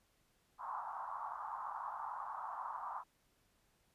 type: band-pass noise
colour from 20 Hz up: pink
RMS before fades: -44 dBFS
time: 0.58-3.04 s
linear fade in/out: 50 ms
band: 830 to 1200 Hz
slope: 48 dB/octave
effects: pink hiss -75 dBFS RMS until 3.94 s + resampled to 32000 Hz